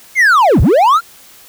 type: linear two-way sweep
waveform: triangle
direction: down then up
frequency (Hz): 2210 to 43.65 to 1428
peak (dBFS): -4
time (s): 0.15-1.01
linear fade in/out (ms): 50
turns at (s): 0.61
effects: white hiss -41 dBFS RMS until 1.48 s